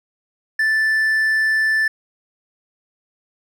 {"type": "tone", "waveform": "triangle", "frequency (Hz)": 1760, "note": "A6", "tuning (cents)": 0, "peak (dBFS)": -13, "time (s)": [0.59, 1.88], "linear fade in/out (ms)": 5, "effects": []}